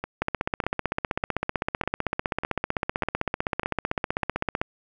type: two click trains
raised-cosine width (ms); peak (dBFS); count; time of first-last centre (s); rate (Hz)
0.5; -15 / -9; 8 / 70; 0.04-4.232 / 0.22-4.615; 1.67 / 15.7
effects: none

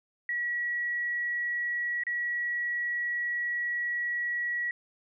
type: tone with dropouts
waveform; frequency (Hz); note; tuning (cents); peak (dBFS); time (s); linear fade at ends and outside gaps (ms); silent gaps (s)
sine; 1925; B6; -45; -28; 0.29-4.71; 2; 2.036-2.067
effects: none

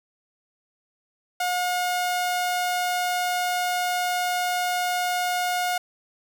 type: tone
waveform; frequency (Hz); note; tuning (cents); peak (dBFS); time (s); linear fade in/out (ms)
sawtooth; 719; F#5; -50; -19; 1.4-5.78; 5
effects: none

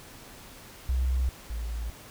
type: tone pair in turn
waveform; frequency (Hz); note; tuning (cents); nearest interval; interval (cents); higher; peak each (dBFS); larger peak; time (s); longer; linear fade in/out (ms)
sine; 63.7 / 56.46; C2 / A1; -46 / +45; major second; 209; first; -23 / -30; first; 0.89-1.29 / 1.5-1.9; neither; 0
effects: pink hiss -48 dBFS RMS until 2.1 s

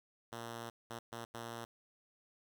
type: tone bursts at uneven times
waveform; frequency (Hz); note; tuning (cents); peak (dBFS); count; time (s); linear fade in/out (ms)
5% pulse; 116.54; A#2; 0; -32; 4; 0.32-0.7 / 0.9-0.99 / 1.12-1.25 / 1.34-1.65; 5
effects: 12-bit

